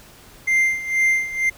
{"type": "tone with tremolo", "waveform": "triangle", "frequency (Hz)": 2093, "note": "C7", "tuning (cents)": 0, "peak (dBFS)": -12, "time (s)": [0.47, 1.5], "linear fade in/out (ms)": 10, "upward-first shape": "sine", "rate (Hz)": 2.1, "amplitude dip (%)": 80, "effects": ["pink hiss -46 dBFS RMS until 1.57 s"]}